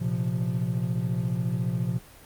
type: chord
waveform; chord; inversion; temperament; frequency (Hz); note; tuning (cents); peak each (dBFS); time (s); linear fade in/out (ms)
triangle; Bb suspended second; none; equal; 116.54 / 130.81 / 174.61; Bb2 / C3 / F3; 0 / 0 / 0; -27; 0-1.99; 20
effects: pink hiss -50 dBFS RMS until 2.25 s + Opus 32 kbps